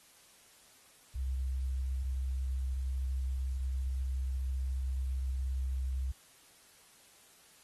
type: tone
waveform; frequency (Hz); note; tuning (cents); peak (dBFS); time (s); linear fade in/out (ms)
sine; 65.41; C2; 0; -31; 1.15-6.12; 10
effects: white hiss -61 dBFS RMS until 7.63 s + AAC 32 kbps